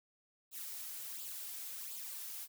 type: noise with flanger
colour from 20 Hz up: blue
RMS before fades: -45 dBFS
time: 0.51-2.48 s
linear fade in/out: 50 ms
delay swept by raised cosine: 0.25 to 3.15 ms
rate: 1.4 Hz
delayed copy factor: +0.6
effects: none